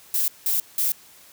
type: noise bursts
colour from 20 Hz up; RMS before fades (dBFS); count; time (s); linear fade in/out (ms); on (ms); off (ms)
violet; -22; 3; 0.14-0.92; 2; 140; 180
effects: white hiss -50 dBFS RMS until 1.32 s + high-pass 60 Hz 12 dB/octave